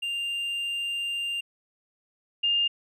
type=tone pair in turn; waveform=triangle / sine; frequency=2794 / 2812 Hz; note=F7 / F7; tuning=0 / +11 cents; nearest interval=unison; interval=11 cents; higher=second; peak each=-26 / -21 dBFS; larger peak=second; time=0.02-1.41 / 2.43-2.68 s; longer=first; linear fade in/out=10 ms; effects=resampled to 32000 Hz